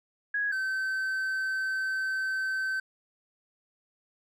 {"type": "tone pair in turn", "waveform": ["sine", "triangle"], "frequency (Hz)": [1661.2, 1540.4], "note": ["G#6", "G6"], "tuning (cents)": [0, -31], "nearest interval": "minor second", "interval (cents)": 131, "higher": "first", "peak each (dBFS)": -26, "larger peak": "neither", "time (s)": [[0.34, 0.52], [0.52, 2.8]], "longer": "second", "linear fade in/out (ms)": 5, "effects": []}